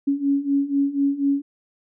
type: beating tone pair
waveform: sine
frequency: 277.2 / 281.3 Hz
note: C#4 / C#4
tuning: 0 / +26 cents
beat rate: 4.1 Hz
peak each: -23 / -20 dBFS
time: 0.07-1.42 s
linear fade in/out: 10 ms
effects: none